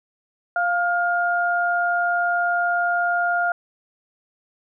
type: tone pair together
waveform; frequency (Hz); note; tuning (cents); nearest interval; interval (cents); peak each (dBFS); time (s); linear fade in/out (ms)
sine; 699 / 1414.7; F5 / F6; +1 / +22; octave; 1221; -21; 0.56-3.52; 2
effects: none